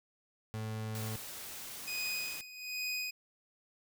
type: tone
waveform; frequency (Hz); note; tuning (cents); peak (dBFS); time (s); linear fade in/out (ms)
35% pulse; 109.5; A2; -8; -35; 0.54-1.16; 0
type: noise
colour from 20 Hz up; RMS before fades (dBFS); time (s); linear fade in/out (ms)
white; -45; 0.95-2.41; 0
type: tone with tremolo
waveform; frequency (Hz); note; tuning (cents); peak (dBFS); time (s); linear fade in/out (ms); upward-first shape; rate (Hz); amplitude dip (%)
25% pulse; 2496; D#7; +5; -30; 1.87-3.11; 10; sine; 1.2; 80
effects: none